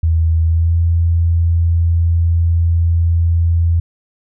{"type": "tone with pitch glide", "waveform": "sine", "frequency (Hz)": [81.4, 84.08], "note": ["E2", "E2"], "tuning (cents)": [-21, 35], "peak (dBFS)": -10, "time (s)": [0.03, 3.8], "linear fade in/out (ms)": 5, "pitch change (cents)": 56, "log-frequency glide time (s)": [0.45, 0.76], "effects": []}